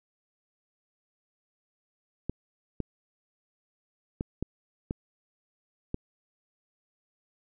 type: clicks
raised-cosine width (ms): 3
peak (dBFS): -17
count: 6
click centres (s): 2.296 / 2.803 / 4.209 / 4.426 / 4.909 / 5.944
effects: none